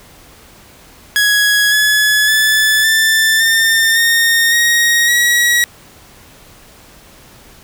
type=tone with pitch steps; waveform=sawtooth; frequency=1669 / 1702.1 / 1735.9 / 1770.3 / 1805.4 / 1841.2 / 1877.7 / 1915 Hz; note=G#6 / G#6 / A6 / A6 / A6 / A#6 / A#6 / A#6; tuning=+8 / +42 / -24 / +10 / +44 / -22 / +12 / +46 cents; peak=-6 dBFS; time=1.16-5.64 s; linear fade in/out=0 ms; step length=560 ms; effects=pink hiss -42 dBFS RMS until 7.63 s